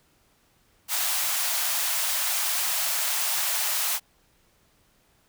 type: high-pass noise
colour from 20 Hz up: white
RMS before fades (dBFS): -26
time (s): 0.88-4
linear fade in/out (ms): 50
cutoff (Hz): 620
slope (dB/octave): 48
effects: pink hiss -64 dBFS RMS until 5.28 s